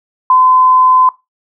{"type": "tone", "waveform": "sine", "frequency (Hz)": 1022, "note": "C6", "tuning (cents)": -41, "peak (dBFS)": -5, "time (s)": [0.3, 1.09], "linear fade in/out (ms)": 2, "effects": ["noise-tail reverb RT60 0.2 s tail -19 dB re dry"]}